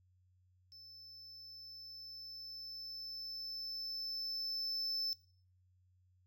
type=tone with level ramp; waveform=triangle; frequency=5274 Hz; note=E8; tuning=in tune; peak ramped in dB=-53 to -34 dBFS; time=0.72-5.13 s; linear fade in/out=0 ms; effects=noise-tail reverb RT60 0.5 s tail -18 dB re dry + added 91 Hz sine -68 dBFS peak until 6.26 s